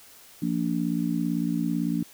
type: harmonic tone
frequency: 57.9 Hz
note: A#1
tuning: 11 cents flat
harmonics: 3 / 4 / 5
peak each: -28 / -28 / -28 dBFS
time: 0.42-2.03 s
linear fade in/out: 5 ms
effects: white hiss -51 dBFS RMS until 2.13 s